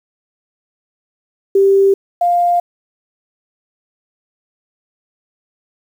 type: tone pair in turn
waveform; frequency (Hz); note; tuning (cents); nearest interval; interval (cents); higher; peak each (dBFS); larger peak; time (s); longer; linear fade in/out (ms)
sine; 392 / 700.1; G4 / F5; 0 / +4; minor seventh; 1004; second; -7 / -10; first; 1.55-1.94 / 2.21-2.6; neither; 5
effects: 7-bit